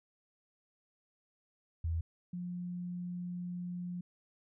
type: tone pair in turn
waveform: sine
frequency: 82.41 / 177.37 Hz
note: E2 / F3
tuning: 0 / +27 cents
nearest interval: octave + minor second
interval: 1327 cents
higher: second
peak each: -31 / -37 dBFS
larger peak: first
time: 1.84-2.01 / 2.33-4.01 s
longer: second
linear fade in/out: 5 ms
effects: none